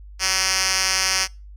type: tone with band-pass filter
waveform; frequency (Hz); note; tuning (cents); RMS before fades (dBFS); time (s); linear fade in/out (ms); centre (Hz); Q
5% pulse; 189.1; F#3; +38; -21; 0.19-1.28; 50; 5100; 1.6
effects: noise-tail reverb RT60 0.3 s tail -25 dB re dry + added 50 Hz sine -38 dBFS peak until 1.56 s